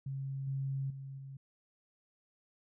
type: tone with level steps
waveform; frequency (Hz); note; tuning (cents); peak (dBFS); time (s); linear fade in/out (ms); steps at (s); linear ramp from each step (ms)
sine; 135.9; C#3; -34; -36 / -33 / -42 / -44; 0.06-1.37; 5; 0.47 / 0.9 / 1.18; 5
effects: none